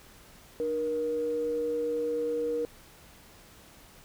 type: tone pair together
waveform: sine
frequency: 301.6 / 474.4 Hz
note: D4 / A#4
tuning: +46 / +30 cents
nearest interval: minor sixth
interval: 784 cents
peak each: -36 / -27 dBFS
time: 0.6-2.65 s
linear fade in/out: 0 ms
effects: tanh soft clip ceiling -20 dBFS + pink hiss -54 dBFS RMS until 4.04 s